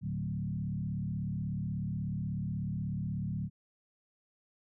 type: tone with frequency modulation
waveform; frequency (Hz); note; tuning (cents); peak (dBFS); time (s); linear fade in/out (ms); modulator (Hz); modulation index
sine; 149.3; D3; +29; -32; 0.01-3.5; 50; 36.4; 1.5
effects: none